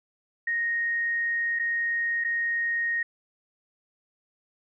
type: tone with dropouts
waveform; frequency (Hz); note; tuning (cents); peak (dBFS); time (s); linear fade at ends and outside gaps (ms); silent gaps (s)
sine; 1864.7; A#6; 0; -24; 0.47-3.03; 5; 1.59-1.595 / 2.24-2.246
effects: none